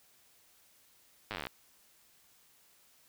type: slowing click train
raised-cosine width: 0.3 ms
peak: -21 dBFS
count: 14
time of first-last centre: 1.31-1.469 s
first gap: 9 ms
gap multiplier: 1.05
effects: white hiss -65 dBFS RMS until 3.08 s